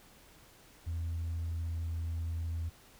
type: tone with pitch glide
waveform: sine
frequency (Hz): 83.3 to 82.77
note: E2 to E2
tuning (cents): +19 to +8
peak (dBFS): -31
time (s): 0.86-2.7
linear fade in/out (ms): 20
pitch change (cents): -11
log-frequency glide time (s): 1.33-1.98
effects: tanh soft clip ceiling -31 dBFS + pink hiss -59 dBFS RMS until 2.99 s